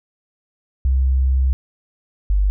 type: tone pair in turn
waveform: sine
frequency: 65.6 / 49.14 Hz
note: C2 / G1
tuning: +5 / +5 cents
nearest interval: perfect fourth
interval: 500 cents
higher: first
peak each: -13 dBFS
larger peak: neither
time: 0.85-1.53 / 2.3-2.5 s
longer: first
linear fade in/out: 0 ms
effects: none